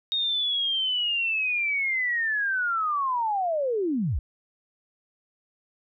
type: linear sweep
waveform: sine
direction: down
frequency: 3729 to 48.15 Hz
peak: -23 dBFS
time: 0.12-4.19 s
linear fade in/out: 0 ms
effects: none